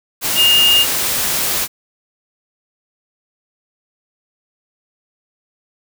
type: tone in noise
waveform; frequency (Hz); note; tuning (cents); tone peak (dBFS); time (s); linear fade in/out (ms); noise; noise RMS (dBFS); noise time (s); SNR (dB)
sine; 2833; F7; +24; -9; 0.35-0.86; 50; white; -18; 0.21-1.68; +6
effects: none